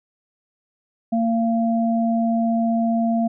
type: tone pair together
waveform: sine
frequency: 228.9 / 686 Hz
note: A#3 / F5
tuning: -31 / -31 cents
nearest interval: octave + perfect fifth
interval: 1900 cents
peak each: -18 / -23 dBFS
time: 1.12-3.28 s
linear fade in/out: 10 ms
effects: none